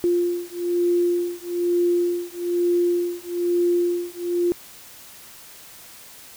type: beating tone pair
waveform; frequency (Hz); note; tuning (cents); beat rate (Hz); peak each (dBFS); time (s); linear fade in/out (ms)
sine; 349.1 / 350.2; F4 / F4; -1 / +5; 1.1; -22; 0.04-4.52; 0
effects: white hiss -44 dBFS RMS until 6.36 s